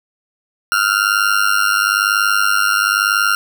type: tone with amplitude modulation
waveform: 40% pulse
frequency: 1396.9 Hz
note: F6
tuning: in tune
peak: -8 dBFS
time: 0.72-3.35 s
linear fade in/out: 0 ms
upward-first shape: sine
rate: 101 Hz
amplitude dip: 85%
effects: none